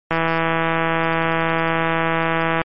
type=click train; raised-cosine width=0.5 ms; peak=-4 dBFS; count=412; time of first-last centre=0.11-2.616 s; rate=164 Hz; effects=MP3 32 kbps